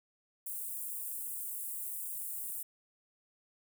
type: high-pass noise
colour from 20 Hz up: white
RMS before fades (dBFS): -40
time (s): 0.46-2.63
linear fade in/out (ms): 5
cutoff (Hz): 8300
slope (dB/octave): 48
effects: none